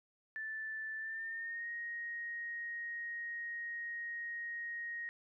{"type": "tone with pitch glide", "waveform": "sine", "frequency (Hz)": [1759, 1874.4], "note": ["A6", "A#6"], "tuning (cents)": [-1, 9], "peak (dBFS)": -39, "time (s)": [0.36, 5.09], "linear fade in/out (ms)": 0, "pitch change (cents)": 110, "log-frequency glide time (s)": [0.97, 1.69], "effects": []}